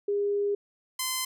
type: tone pair in turn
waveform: sine / 5% pulse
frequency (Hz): 406.4 / 1031.5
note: G#4 / C6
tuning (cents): -38 / -25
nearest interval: octave + major third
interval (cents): 1613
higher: second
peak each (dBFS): -24 / -16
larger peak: second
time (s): 0.08-0.55 / 0.99-1.25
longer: first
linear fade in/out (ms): 5
effects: none